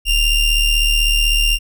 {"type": "ring-modulated tone", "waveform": "square", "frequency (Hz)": 1382, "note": "F6", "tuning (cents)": -19, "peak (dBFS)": -10, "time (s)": [0.05, 1.59], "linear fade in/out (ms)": 50, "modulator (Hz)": 1420, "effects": []}